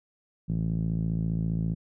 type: tone with low-pass filter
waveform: 5% pulse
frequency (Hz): 55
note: A1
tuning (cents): 0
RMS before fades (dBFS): -28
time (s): 0.48-1.75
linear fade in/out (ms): 20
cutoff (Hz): 160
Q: 3
effects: none